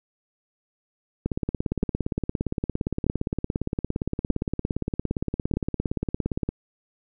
two click trains, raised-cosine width 3 ms, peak -9 / -12 dBFS, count 4 / 92, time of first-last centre 1.83-5.538 / 1.26-6.49 s, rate 0.809 / 17.4 Hz, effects none

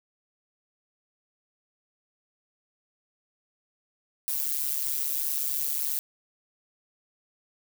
violet noise with amplitude modulation, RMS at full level -25 dBFS, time 4.28-5.99 s, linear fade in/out 0 ms, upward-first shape sine, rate 143 Hz, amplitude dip 90%, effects none

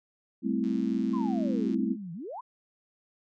sine chord, A minor seventh, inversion third, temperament equal, 196 / 220 / 261.6 / 329.6 Hz, G3 / A3 / C4 / E4, 0 / 0 / 0 / 0 cents, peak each -32 / -30 / -30 / -33 dBFS, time 0.42-1.97 s, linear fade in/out 50 ms
click train, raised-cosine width 0.2 ms, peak -36 dBFS, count 128, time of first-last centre 0.64-1.744 s, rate 115 Hz
sine exponential two-way sweep, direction down then up, 1083 to 160 to 1083 Hz, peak -36 dBFS, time 1.13-2.41 s, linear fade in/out 10 ms, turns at 2.13 s
effects none

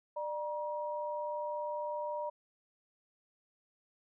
sine tone pair together, 597 / 951.8 Hz, D5 / A#5, +28 / +36 cents, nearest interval minor sixth, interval 808 cents, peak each -37 / -38 dBFS, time 0.16-2.3 s, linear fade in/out 10 ms, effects none

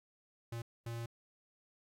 square tone bursts at uneven times, 116.54 Hz, A#2, in tune, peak -40 dBFS, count 2, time 0.52-0.62 / 0.86-1.06 s, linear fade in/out 5 ms, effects AAC 64 kbps

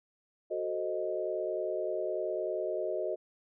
sine chord, F# diminished seventh, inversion none, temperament equal, 370 / 440 / 523.3 / 622.3 Hz, F#4 / A4 / C5 / Eb5, 0 / 0 / 0 / 0 cents, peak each -36 / -38 / -39 / -34 dBFS, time 0.5-3.16 s, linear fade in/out 20 ms, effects none

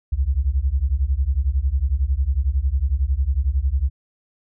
sine beating tone pair, 62.1 / 73.1 Hz, B1 / D2, +10 / -7 cents, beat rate 11 Hz, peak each -20 / -20 dBFS, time 0.12-3.9 s, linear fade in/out 10 ms, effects none

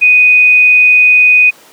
sine tone, 2489 Hz, D#7, in tune, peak -3 dBFS, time 0.01-1.51 s, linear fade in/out 20 ms, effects pink hiss -40 dBFS RMS until 1.72 s + high-pass 300 Hz 12 dB/octave

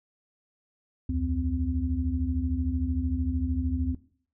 sine tone cluster, 70.4 / 83.6 / 257.4 Hz, C#2 / E2 / C4, +27 / +25 / -28 cents, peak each -30 dBFS, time 1.09-3.95 s, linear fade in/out 5 ms, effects noise-tail reverb RT60 0.5 s tail -17 dB re dry

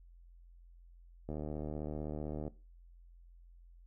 click train, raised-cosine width 2 ms, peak -27 dBFS, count 91, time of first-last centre 1.29-2.479 s, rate 75.7 Hz, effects noise-tail reverb RT60 0.3 s tail -18 dB re dry + added 43 Hz sine -55 dBFS peak until 3.86 s

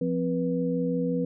sine tone cluster, 174.1 / 259.8 / 487.3 Hz, F3 / C4 / B4, -5 / -12 / -23 cents, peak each -28 / -28 / -29 dBFS, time 0.01-1.25 s, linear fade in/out 5 ms, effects none

